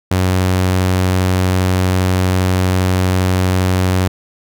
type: tone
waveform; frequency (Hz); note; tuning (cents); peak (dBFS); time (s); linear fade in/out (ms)
sawtooth; 92.5; F#2; 0; -8; 0.11-4.08; 5
effects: none